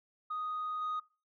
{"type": "tone with level steps", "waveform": "sine", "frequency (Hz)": 1244.5, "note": "D#6", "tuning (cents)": 0, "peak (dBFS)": [-33, -31], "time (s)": [0.3, 1], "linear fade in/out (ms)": 10, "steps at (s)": 0.81, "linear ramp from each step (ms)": 10, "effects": ["noise-tail reverb RT60 0.3 s tail -21 dB re dry", "tanh soft clip ceiling -31 dBFS"]}